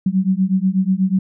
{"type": "beating tone pair", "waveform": "sine", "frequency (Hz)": [185, 193.2], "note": ["F#3", "G3"], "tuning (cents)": [0, -25], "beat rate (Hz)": 8.2, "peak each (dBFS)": -17, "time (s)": [0.06, 1.19], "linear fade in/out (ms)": 5, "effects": []}